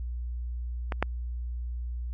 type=clicks; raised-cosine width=0.5 ms; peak=-16 / -9 dBFS; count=2; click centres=0.922 / 1.026 s; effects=added 60 Hz sine -31 dBFS peak until 2.13 s